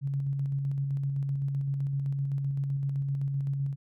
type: tone with tremolo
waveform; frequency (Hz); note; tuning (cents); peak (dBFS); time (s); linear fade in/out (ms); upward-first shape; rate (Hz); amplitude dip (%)
sine; 138.59; C#3; 0; -26; 0.01-3.76; 50; square; 7.8; 25
effects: none